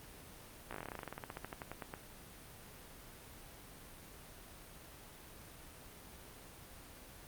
slowing click train, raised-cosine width 0.5 ms, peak -27 dBFS, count 25, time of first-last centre 0.71-1.939 s, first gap 16 ms, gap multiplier 1.09, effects pink hiss -54 dBFS RMS until 7.27 s + Opus 32 kbps

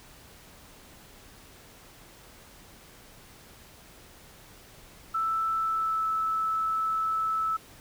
sine tone with pitch glide, 1321 to 1308.8 Hz, E6 to E6, +3 to -13 cents, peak -25 dBFS, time 5.14-7.57 s, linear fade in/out 10 ms, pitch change -16 cents, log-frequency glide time 5.58-6.07 s, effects pink hiss -52 dBFS RMS until 7.8 s

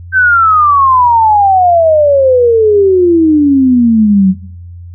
sine exponential sweep, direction down, 1562 to 182.6 Hz, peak -4 dBFS, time 0.12-4.35 s, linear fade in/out 50 ms, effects noise-tail reverb RT60 0.9 s tail -23 dB re dry + added 87 Hz sine -26 dBFS peak until 4.94 s

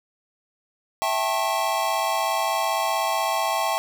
square chord, A dominant seventh, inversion second, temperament equal with one note detuned, 659.3 / 784 / 880 / 1086.5 Hz, E5 / G5 / A5 / C#6, 0 / 0 / 0 / -35 cents, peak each -28 dBFS, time 1.02-3.78 s, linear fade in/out 0 ms, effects 9-bit

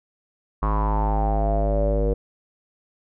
square tone with low-pass filter sweep, 52.4 Hz, G#1, 16 cents sharp, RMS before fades -21 dBFS, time 0.62-2.14 s, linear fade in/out 10 ms, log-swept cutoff 1100 to 490 Hz, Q 8.4, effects none

